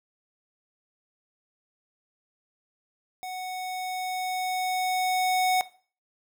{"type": "tone with level ramp", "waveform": "square", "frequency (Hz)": 740, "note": "F#5", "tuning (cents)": 0, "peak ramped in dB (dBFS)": [-34, -21], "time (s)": [3.23, 5.61], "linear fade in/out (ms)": 0, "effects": ["noise-tail reverb RT60 0.4 s tail -17 dB re dry"]}